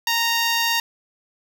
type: tone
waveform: 10% pulse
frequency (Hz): 928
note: A#5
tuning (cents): -8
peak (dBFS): -10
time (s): 0.07-0.8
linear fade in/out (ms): 2
effects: none